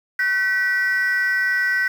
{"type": "tone pair together", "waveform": "sine", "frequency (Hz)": [1517, 1940.4], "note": ["F#6", "B6"], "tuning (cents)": [43, -31], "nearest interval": "major third", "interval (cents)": 426, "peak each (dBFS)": -18, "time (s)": [0.19, 1.88], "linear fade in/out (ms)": 5, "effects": ["tanh soft clip ceiling -14 dBFS", "7-bit"]}